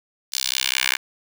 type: tone with high-pass filter sweep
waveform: 10% pulse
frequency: 64.9 Hz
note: C2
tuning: 13 cents flat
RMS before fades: -23 dBFS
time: 0.32-0.97 s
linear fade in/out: 20 ms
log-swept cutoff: 4800 to 1900 Hz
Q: 1.6
effects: none